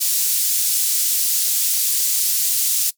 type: band-pass noise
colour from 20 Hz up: white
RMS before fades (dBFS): -19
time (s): 0-2.91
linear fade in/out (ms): 20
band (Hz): 5300 to 16000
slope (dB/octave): 12
effects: noise-tail reverb RT60 0.1 s tail -19 dB re dry